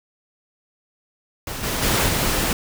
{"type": "noise with level steps", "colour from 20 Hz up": "pink", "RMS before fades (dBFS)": [-30, -24, -19, -21], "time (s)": [1.47, 2.53], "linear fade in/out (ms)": 2, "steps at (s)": [1.63, 1.82, 2.08], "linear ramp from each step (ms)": 10, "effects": []}